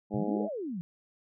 harmonic tone, 103.83 Hz, G#2, in tune, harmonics 2 / 3 / 4 / 5 / 6 / 7 / 8, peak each -31 / -35 / -37 / -39 / -41 / -42 / -43 dBFS, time 0.1-0.49 s, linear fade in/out 50 ms
sine exponential two-way sweep, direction up then down, 111 to 677 to 162.3 Hz, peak -33 dBFS, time 0.14-0.81 s, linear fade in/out 0 ms, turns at 0.48 s
effects none

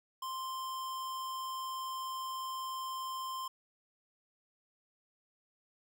square tone, 1046.5 Hz, C6, in tune, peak -38 dBFS, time 0.22-3.48 s, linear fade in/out 5 ms, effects none

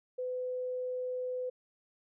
sine tone, 504 Hz, B4, 35 cents sharp, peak -33 dBFS, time 0.18-1.5 s, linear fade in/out 10 ms, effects none

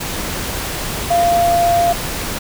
sine tone in noise, 691 Hz, F5, 19 cents flat, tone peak -11 dBFS, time 1.1-1.93 s, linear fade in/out 10 ms, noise pink, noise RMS -23 dBFS, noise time 0-2.39 s, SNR +9 dB, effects none

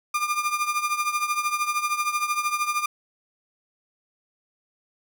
30% pulse tone with tremolo, 1203 Hz, D6, 41 cents sharp, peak -17 dBFS, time 0.14-2.86 s, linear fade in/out 5 ms, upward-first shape triangle, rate 13 Hz, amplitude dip 80%, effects none

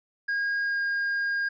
triangle tone with pitch glide, 1630 to 1619.7 Hz, G#6 to G#6, -33 to -44 cents, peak -23 dBFS, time 0.28-1.49 s, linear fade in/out 10 ms, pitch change -11 cents, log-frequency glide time 0.62-0.81 s, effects resampled to 16000 Hz

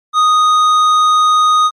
sine tone with tanh clipping, 1243 Hz, D#6, 2 cents flat, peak -9 dBFS, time 0.13-1.71 s, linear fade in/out 50 ms, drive 10 dB, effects MP3 64 kbps

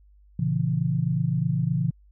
sine chord, A# diminished, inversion none, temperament just, 116.54 / 139.85 / 167.82 Hz, A#2 / C#3 / E3, 0 / +16 / +31 cents, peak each -28 / -25 / -25 dBFS, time 0.39-1.91 s, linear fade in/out 5 ms, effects added 50 Hz sine -52 dBFS peak until 2.11 s

